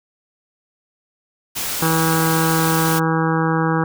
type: noise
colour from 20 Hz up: white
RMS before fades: -24 dBFS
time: 1.55-3 s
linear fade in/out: 20 ms
type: harmonic tone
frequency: 161.9 Hz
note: E3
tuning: 31 cents flat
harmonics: 1 / 2 / 3 / 5 / 6 / 7 / 8 / 9 / 10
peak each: -19 / -22 / -24 / -26 / -27 / -27 / -28 / -29 / -29 dBFS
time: 1.82-3.84 s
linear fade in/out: 2 ms
effects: none

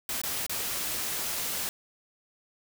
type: noise with dropouts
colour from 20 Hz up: white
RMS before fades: -32 dBFS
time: 0.09-1.69 s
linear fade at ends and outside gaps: 1 ms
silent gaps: 0.216-0.235 / 0.465-0.495 s
effects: none

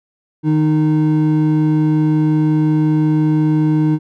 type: tone pair together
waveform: triangle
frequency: 154.25 / 308.5 Hz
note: D#3 / D#4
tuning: -15 / -15 cents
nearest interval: octave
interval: 1200 cents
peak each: -12 dBFS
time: 0.43-3.99 s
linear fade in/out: 50 ms
effects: none

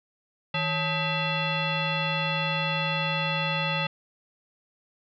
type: tone with frequency modulation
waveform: sine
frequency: 1269 Hz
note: D#6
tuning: 34 cents sharp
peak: -24 dBFS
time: 0.54-3.87 s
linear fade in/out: 5 ms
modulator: 714 Hz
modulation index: 3.1
effects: none

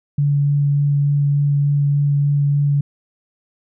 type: tone with vibrato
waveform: sine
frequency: 143.3 Hz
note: D3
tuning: 42 cents flat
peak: -13 dBFS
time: 0.18-2.81 s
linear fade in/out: 5 ms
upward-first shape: sine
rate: 3.4 Hz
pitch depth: 8 cents each way
effects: none

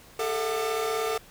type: tone cluster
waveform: 45% pulse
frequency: 408.9 / 445 / 667 / 736 / 1202 Hz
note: G#4 / A4 / E5 / F#5 / D6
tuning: -27 / +20 / +20 / -9 / +40 cents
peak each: -37 / -28 / -37 / -35 / -35 dBFS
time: 0.19-1.18 s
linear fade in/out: 5 ms
effects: pink hiss -52 dBFS RMS until 1.3 s

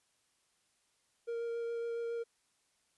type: tone with vibrato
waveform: triangle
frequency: 466.2 Hz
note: A#4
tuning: in tune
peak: -33 dBFS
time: 1.27-2.24 s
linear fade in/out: 20 ms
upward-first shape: sine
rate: 7.2 Hz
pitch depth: 9 cents each way
effects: white hiss -75 dBFS RMS until 2.97 s + resampled to 24000 Hz

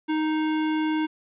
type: tone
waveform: square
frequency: 311.1 Hz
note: D#4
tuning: in tune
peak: -23 dBFS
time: 0.08-1.07 s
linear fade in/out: 20 ms
effects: resampled to 8000 Hz + 10-bit

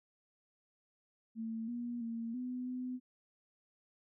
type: tone with pitch steps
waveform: sine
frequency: 225 / 239.7 / 229.7 / 250.4 / 252.3 Hz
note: A3 / A#3 / A#3 / B3 / B3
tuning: +39 / +48 / -25 / +24 / +37 cents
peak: -37 dBFS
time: 1.35-3 s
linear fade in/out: 50 ms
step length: 330 ms
effects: none

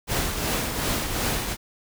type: noise with tremolo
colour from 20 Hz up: pink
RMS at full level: -24 dBFS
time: 0.07-1.57 s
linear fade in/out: 50 ms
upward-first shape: triangle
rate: 2.7 Hz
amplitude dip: 50%
effects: none

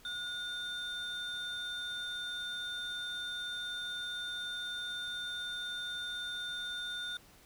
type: tone pair together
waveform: triangle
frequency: 1447 / 3596 Hz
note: F#6 / A7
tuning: -39 / +37 cents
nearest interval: octave + major third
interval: 1576 cents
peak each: -38 / -36 dBFS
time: 0.05-7.17 s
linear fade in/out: 2 ms
effects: tanh soft clip ceiling -32 dBFS + pink hiss -60 dBFS RMS until 7.45 s

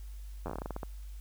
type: slowing click train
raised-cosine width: 1 ms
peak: -23 dBFS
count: 13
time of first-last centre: 0.46-0.832 s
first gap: 10 ms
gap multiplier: 1.19
effects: added 50 Hz sine -41 dBFS peak until 1.2 s + white hiss -62 dBFS RMS until 1.2 s

